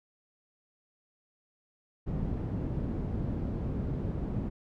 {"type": "low-pass noise", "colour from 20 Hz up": "white", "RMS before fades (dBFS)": -33, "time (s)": [2.06, 4.5], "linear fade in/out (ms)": 20, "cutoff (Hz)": 190, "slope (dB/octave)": 12, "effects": []}